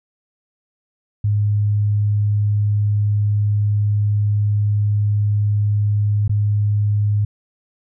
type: tone with dropouts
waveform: sine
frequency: 103.83 Hz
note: G#2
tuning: in tune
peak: -14 dBFS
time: 1.24-7.25 s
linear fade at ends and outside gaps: 5 ms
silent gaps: 6.279-6.294 s
effects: none